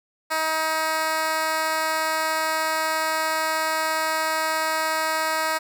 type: tone with high-pass filter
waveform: 10% pulse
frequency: 316.9 Hz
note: D#4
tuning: 32 cents sharp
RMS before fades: -24 dBFS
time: 0.3-5.59 s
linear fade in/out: 20 ms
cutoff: 720 Hz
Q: 0.93
effects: none